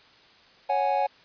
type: chord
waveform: triangle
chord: C# suspended fourth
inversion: none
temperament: just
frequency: 554.4 / 739.2 / 831.5 Hz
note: C#5 / F#5 / G#5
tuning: 0 / -2 / +2 cents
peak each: -26 / -25 / -23 dBFS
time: 0.69-1.07 s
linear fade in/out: 10 ms
effects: white hiss -55 dBFS RMS until 1.24 s + resampled to 11025 Hz